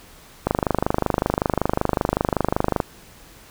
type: click train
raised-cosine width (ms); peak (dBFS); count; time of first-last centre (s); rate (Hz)
1; -4; 60; 0.47-2.802; 25.3
effects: pink hiss -47 dBFS RMS until 3.5 s